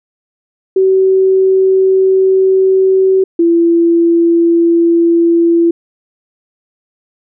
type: tone pair in turn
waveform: sine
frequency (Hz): 380.2 / 337.5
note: F#4 / E4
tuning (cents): +47 / +41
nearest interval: major second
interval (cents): 206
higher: first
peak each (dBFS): -6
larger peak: neither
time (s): 0.76-3.24 / 3.39-5.71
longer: first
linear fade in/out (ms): 5
effects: none